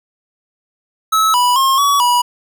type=tone with pitch steps; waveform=square; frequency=1297 / 983 / 1072 / 1132 / 973 Hz; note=E6 / B5 / C6 / C#6 / B5; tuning=-28 / -8 / +42 / +36 / -26 cents; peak=-11 dBFS; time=1.12-2.22 s; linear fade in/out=10 ms; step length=220 ms; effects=none